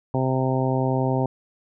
harmonic tone, 130.81 Hz, C3, in tune, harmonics 1 / 2 / 3 / 4 / 5 / 6 / 7, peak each -23 / -26 / -28 / -29 / -30 / -31 / -31 dBFS, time 0.14-1.26 s, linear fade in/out 2 ms, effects none

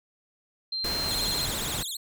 sine tone, 4153 Hz, C8, 14 cents flat, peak -28 dBFS, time 0.72-1.46 s, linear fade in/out 5 ms
pink noise, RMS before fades -33 dBFS, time 0.84-1.83 s, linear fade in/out 5 ms
20% pulse tone with vibrato, 3729 Hz, A#7, in tune, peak -26 dBFS, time 1.08-1.97 s, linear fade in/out 5 ms, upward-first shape triangle, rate 15 Hz, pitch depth 270 cents each way
effects none

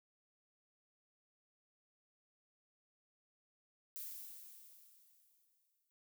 violet noise with exponential decay, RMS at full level -45 dBFS, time 3.96-5.9 s, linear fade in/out 0 ms, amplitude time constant 420 ms, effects none

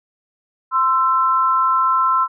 sine tone pair together, 1039.2 / 1332 Hz, C6 / E6, -12 / +18 cents, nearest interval major third, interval 430 cents, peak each -16 dBFS, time 0.71-2.28 s, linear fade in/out 50 ms, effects none

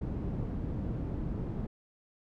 white low-pass noise, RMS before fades -35 dBFS, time 0.01-1.67 s, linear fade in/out 10 ms, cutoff 190 Hz, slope 12 dB/octave, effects none

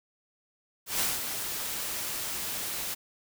white noise with ADSR envelope, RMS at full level -27 dBFS, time 0.86-2.95 s, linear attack 140 ms, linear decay 190 ms, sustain -7 dB, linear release 17 ms, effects none

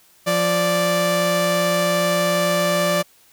sawtooth tone pair together, 174.61 / 586.4 Hz, F3 / D5, 0 / -3 cents, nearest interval octave + major sixth, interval 2097 cents, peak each -19 / -14 dBFS, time 0.26-3.03 s, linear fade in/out 20 ms, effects white hiss -54 dBFS RMS until 3.32 s

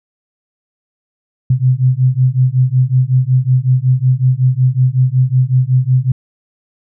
sine beating tone pair, 125.8 / 131.2 Hz, B2 / C3, +32 / +5 cents, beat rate 5.4 Hz, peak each -12 dBFS, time 1.5-6.12 s, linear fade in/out 5 ms, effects none

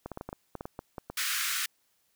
clicks, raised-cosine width 1 ms, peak -23 dBFS, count 12, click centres 0.06 / 0.117 / 0.174 / 0.211 / 0.29 / 0.329 / 0.553 / 0.609 / 0.655 / 0.791 / 0.982 / 1.1 s
pink high-pass noise, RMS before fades -31 dBFS, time 1.17-1.66 s, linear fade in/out 5 ms, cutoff 1300 Hz, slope 48 dB/octave
effects white hiss -72 dBFS RMS until 2.15 s

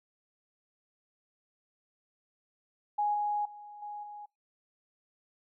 sine tone with level steps, 830.6 Hz, G#5, in tune, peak -26 / -28 / -45 / -38 / -42 dBFS, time 2.98-4.26 s, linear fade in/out 10 ms, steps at 3.14 / 3.45 / 3.82 / 4.03 s, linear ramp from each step 5 ms, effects noise-tail reverb RT60 0.2 s tail -25 dB re dry

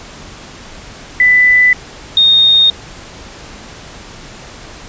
sine tone pair in turn, 1992 / 3694 Hz, B6 / A#7, +14 / -16 cents, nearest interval major seventh, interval 1070 cents, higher second, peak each -5 dBFS, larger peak neither, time 1.2-1.73 / 2.17-2.7 s, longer neither, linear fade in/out 2 ms, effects pink hiss -33 dBFS RMS until 4.88 s + resampled to 16000 Hz

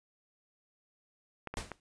clicks, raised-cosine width 0.5 ms, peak -24 dBFS, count 3, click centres 1.473 / 1.54 / 1.717 s
pink noise with exponential decay, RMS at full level -35 dBFS, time 1.57-1.8 s, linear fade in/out 1 ms, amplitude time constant 48 ms
effects resampled to 22050 Hz

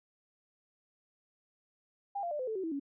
sine tone with pitch steps, 802 / 690.2 / 593.9 / 511.1 / 439.8 / 378.5 / 325.7 / 280.3 Hz, G5 / F5 / D5 / C5 / A4 / F#4 / E4 / C#4, +39 / -21 / +19 / -41 / -1 / +39 / -21 / +19 cents, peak -33 dBFS, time 2.15-2.798 s, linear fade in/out 10 ms, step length 81 ms, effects none

